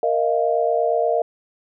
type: chord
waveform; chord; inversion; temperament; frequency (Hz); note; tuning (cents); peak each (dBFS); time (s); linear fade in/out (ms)
sine; Bb suspended fourth; none; equal with one note detuned; 466.2 / 622.3 / 690.8; Bb4 / Eb5 / F5; 0 / 0 / -19; -21; 0.03-1.22; 2
effects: none